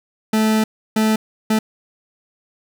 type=tone bursts at uneven times; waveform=40% pulse; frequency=218.1 Hz; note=A3; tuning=15 cents flat; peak=-13 dBFS; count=3; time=0.33-0.64 / 0.96-1.16 / 1.5-1.59 s; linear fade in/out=5 ms; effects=none